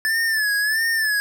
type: tone with vibrato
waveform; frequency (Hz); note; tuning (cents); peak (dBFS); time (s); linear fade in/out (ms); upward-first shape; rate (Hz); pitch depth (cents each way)
square; 1740; A6; -20; -19; 0.05-1.2; 0; sine; 1.5; 88
effects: none